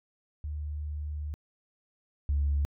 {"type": "tone pair in turn", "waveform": "sine", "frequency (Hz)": [74.7, 71.55], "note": ["D2", "D2"], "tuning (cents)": [30, -45], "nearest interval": "minor second", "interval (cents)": 75, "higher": "first", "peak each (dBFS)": [-32, -23], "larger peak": "second", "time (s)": [[0.44, 1.34], [2.29, 2.65]], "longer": "first", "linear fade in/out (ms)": 0, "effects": ["tanh soft clip ceiling -20 dBFS"]}